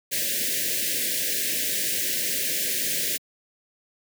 white band-stop noise, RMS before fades -26 dBFS, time 0.11-3.18 s, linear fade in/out 20 ms, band 620 to 1600 Hz, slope 96 dB/octave, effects high-pass 150 Hz 12 dB/octave

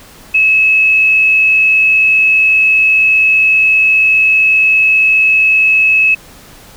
sine tone with frequency modulation, 2585 Hz, E7, 34 cents flat, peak -6 dBFS, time 0.34-6.15 s, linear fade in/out 10 ms, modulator 68 Hz, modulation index 0.31, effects pink hiss -38 dBFS RMS until 6.76 s

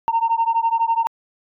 sine beating tone pair, 910 / 922 Hz, A#5 / A#5, -42 / -19 cents, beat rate 12 Hz, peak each -18 dBFS, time 0.08-1.07 s, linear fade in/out 0 ms, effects tanh soft clip ceiling -11 dBFS

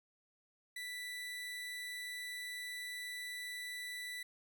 30% pulse tone, 1975.5 Hz, B6, in tune, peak -39 dBFS, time 0.76-4.23 s, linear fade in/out 5 ms, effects none

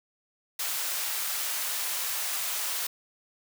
white high-pass noise, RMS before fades -31 dBFS, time 0.59-2.87 s, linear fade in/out 5 ms, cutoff 720 Hz, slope 12 dB/octave, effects none

